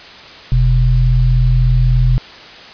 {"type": "tone pair together", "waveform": "sine", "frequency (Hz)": [41.88, 125.5], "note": ["E1", "B2"], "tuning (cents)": [28, 28], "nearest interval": "octave + perfect fifth", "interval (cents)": 1900, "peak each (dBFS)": -11, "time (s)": [0.52, 2.18], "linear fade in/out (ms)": 0, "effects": ["white hiss -35 dBFS RMS until 2.73 s", "resampled to 11025 Hz"]}